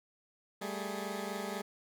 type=tone cluster; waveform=15% pulse; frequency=197.3 / 221.3 / 418.6 Hz; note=G3 / A3 / G#4; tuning=+11 / +10 / +14 cents; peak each=-33 / -36 / -36 dBFS; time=0.61-1.62 s; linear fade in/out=10 ms; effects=none